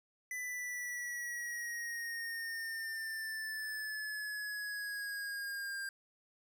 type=exponential sweep; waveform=square; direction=down; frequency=2000 to 1594 Hz; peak=-39 dBFS; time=0.31-5.89 s; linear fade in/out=2 ms; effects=none